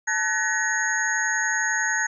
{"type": "tone cluster", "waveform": "sine", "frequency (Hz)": [875, 1511, 1713, 1884, 6600], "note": ["A5", "F#6", "A6", "A#6", "G#8"], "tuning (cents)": [-10, 36, -47, 18, -12], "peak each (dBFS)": [-31, -27, -28, -26, -28], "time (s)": [0.07, 2.07], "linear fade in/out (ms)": 10, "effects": []}